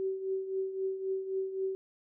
sine tone with tremolo, 382.6 Hz, G4, 42 cents flat, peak -28 dBFS, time 0-1.75 s, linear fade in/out 0 ms, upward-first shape triangle, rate 3.8 Hz, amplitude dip 70%, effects none

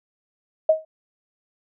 sine tone with exponential decay, 632 Hz, D#5, 27 cents sharp, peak -9 dBFS, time 0.69-0.85 s, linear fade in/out 5 ms, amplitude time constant 34 ms, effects none

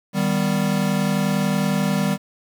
square chord, Eb augmented, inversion none, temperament equal, 155.56 / 196 / 246.9 Hz, Eb3 / G3 / B3, 0 / 0 / 0 cents, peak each -25 / -21 / -27 dBFS, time 0.13-2.18 s, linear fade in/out 50 ms, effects 8-bit

